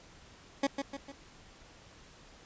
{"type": "tone with echo", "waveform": "20% pulse", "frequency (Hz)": 277.2, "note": "C#4", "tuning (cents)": 0, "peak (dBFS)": -21, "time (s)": [0.63, 0.67], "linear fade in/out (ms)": 5, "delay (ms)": 150, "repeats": 3, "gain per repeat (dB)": -6, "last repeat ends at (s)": 1.12, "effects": ["pink hiss -56 dBFS RMS until 2.45 s", "resampled to 16000 Hz"]}